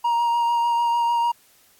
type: tone with vibrato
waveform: triangle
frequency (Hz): 941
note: A#5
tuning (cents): +16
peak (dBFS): -16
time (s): 0.04-1.32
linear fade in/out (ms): 10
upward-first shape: sine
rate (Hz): 6.7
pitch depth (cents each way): 15
effects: white hiss -57 dBFS RMS until 1.79 s + AAC 64 kbps